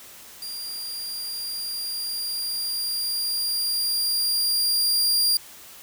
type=tone with level ramp; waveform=sawtooth; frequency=4785 Hz; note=D8; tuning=32 cents sharp; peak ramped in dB=-29 to -15 dBFS; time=0.42-5.37 s; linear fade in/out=2 ms; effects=white hiss -45 dBFS RMS until 5.82 s